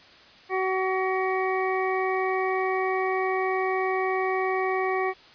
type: harmonic tone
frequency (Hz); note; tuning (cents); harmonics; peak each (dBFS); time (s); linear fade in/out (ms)
376.7; F#4; +31; 1 / 2 / 3 / 5 / 6; -26 / -29 / -31 / -33 / -34; 0.49-5.14; 50
effects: white hiss -51 dBFS RMS until 5.34 s + resampled to 11025 Hz